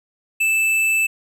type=tone with tanh clipping; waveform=sine; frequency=2637 Hz; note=E7; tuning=in tune; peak=-17 dBFS; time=0.4-1.07 s; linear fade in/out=10 ms; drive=13 dB; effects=none